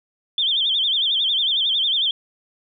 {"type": "tone with vibrato", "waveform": "sine", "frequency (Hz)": 3352, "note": "G#7", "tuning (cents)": 15, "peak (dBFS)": -17, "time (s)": [0.38, 2.11], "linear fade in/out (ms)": 2, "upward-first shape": "sine", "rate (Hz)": 11, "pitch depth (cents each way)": 150, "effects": []}